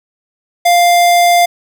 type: tone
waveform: square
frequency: 698.5 Hz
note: F5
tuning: in tune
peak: -7 dBFS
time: 0.65-1.46 s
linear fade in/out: 10 ms
effects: none